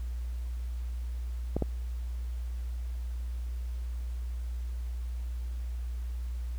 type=clicks; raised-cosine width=2 ms; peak=-15 dBFS; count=2; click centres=1.566 / 1.623 s; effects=added 60 Hz sine -32 dBFS peak until 6.58 s + pink hiss -58 dBFS RMS until 6.58 s